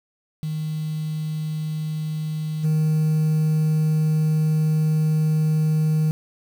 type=tone with level steps; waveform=sine; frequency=155.56 Hz; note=D#3; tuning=in tune; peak=-23 / -14 dBFS; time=0.43-6.11 s; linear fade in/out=0 ms; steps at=2.63 s; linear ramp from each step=20 ms; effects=tanh soft clip ceiling -16 dBFS + 7-bit